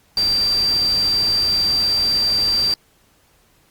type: tone in noise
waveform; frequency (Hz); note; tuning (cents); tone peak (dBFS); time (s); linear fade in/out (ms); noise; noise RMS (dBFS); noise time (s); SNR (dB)
sine; 4699; D8; 0; -15; 0.17-2.74; 2; pink; -31; 0.17-2.74; +13
effects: pink hiss -57 dBFS RMS until 3.7 s + Opus 48 kbps